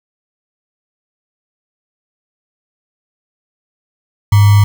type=tone with sample-and-hold; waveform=sine; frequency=102.3 Hz; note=G#2; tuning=26 cents flat; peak=-4 dBFS; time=4.32-4.64 s; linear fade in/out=5 ms; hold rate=1050 Hz; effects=none